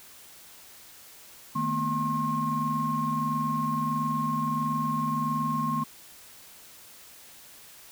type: tone cluster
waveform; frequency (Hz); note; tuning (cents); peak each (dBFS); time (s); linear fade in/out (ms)
sine; 154.7 / 221.9 / 243.4 / 1072; D#3 / A3 / B3 / C6; -10 / +15 / -25 / +42; -32 / -32 / -32 / -27; 1.55-5.84; 10
effects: tanh soft clip ceiling -17 dBFS + white hiss -50 dBFS RMS until 7.91 s